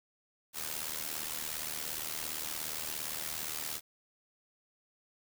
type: noise with amplitude modulation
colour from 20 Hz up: white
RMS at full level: -35 dBFS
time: 0.53-3.81 s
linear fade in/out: 50 ms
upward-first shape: sine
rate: 77.3 Hz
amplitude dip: 75%
effects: none